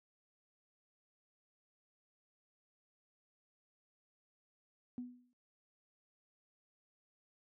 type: tone with exponential decay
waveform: sine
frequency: 246.9 Hz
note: B3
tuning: in tune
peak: -37 dBFS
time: 4.98-5.33 s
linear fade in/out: 0 ms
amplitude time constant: 74 ms
effects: tanh soft clip ceiling -33 dBFS + high-pass 80 Hz 12 dB/octave